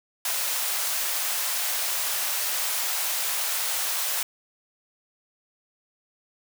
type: high-pass noise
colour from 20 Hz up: white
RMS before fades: -27 dBFS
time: 0.25-4.23 s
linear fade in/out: 2 ms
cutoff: 560 Hz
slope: 24 dB/octave
effects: none